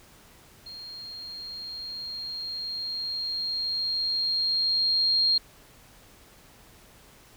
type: tone with level ramp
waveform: sine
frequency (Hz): 4227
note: C8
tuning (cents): +17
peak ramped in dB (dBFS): -39 to -19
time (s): 0.66-5.38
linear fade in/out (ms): 5
effects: pink hiss -54 dBFS RMS until 7.36 s